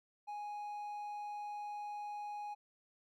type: tone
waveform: triangle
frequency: 830 Hz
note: G#5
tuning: 1 cent flat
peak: -39 dBFS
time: 0.27-2.55 s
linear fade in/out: 20 ms
effects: none